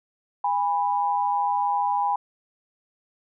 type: tone pair together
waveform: sine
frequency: 815.2 / 987.8 Hz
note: G#5 / B5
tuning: -32 / 0 cents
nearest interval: minor third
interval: 332 cents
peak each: -23 / -24 dBFS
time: 0.44-2.16 s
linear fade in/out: 5 ms
effects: none